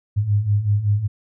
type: beating tone pair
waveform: sine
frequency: 99.9 / 105.2 Hz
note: G2 / G#2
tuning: +33 / +23 cents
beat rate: 5.3 Hz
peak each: -22 / -17 dBFS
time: 0.16-1.08 s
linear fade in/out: 20 ms
effects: none